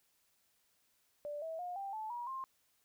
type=tone with pitch steps; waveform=sine; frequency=587.3 / 647.9 / 714.7 / 788.5 / 869.8 / 959.6 / 1058.6 Hz; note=D5 / E5 / F5 / G5 / A5 / A#5 / C6; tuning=0 / -30 / +40 / +10 / -20 / +50 / +20 cents; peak=-39 dBFS; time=1.25-2.44 s; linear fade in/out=0 ms; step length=170 ms; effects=white hiss -75 dBFS RMS until 2.84 s